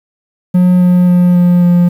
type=tone with pitch steps; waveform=triangle; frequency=180.3 / 179.05 / 177.82 / 176.59 / 175.37 Hz; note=F#3 / F3 / F3 / F3 / F3; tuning=-45 / +43 / +31 / +19 / +7 cents; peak=-3 dBFS; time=0.54-1.89 s; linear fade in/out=10 ms; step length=270 ms; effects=7-bit